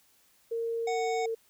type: tone with pitch glide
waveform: sine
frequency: 460.3 to 452.9 Hz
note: A#4 to A#4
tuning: -22 to -50 cents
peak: -29 dBFS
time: 0.51-1.35 s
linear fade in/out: 10 ms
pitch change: -28 cents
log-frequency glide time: 0.91-1 s
type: harmonic tone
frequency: 740 Hz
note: F#5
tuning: in tune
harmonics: 1 / 3 / 5 / 7 / 9 / 10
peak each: -31 / -39 / -47 / -49 / -50 / -49 dBFS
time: 0.87-1.26 s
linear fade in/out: 5 ms
effects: white hiss -65 dBFS RMS until 1.49 s